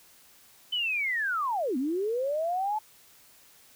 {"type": "linear two-way sweep", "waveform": "sine", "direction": "down then up", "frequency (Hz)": [3061, 242.3, 874], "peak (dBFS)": -26, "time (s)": [0.72, 2.79], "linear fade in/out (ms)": 10, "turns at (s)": 1.77, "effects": ["white hiss -57 dBFS RMS until 3.75 s"]}